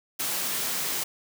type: high-pass noise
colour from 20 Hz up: white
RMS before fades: -29 dBFS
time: 0.19-1.04 s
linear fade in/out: 10 ms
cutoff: 120 Hz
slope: 48 dB/octave
effects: none